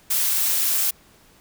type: noise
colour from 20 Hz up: blue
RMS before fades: -21 dBFS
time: 0.1-0.91 s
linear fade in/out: 10 ms
effects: pink hiss -54 dBFS RMS until 1.4 s